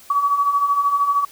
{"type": "beating tone pair", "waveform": "sine", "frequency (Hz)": [1127, 1140], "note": ["C#6", "C#6"], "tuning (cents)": [28, 48], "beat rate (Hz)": 13, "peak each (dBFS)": [-23, -16], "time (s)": [0.1, 1.25], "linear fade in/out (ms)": 5, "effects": ["white hiss -46 dBFS RMS until 1.31 s"]}